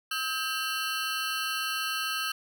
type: ring-modulated tone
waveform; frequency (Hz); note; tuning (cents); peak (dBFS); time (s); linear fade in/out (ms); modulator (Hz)
20% pulse; 1437; F6; +49; -21; 0.11-2.32; 5; 151
effects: none